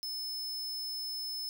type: tone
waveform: 45% pulse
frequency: 5230 Hz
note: E8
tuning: 15 cents flat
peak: -36 dBFS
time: 0.03-1.49 s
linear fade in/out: 0 ms
effects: none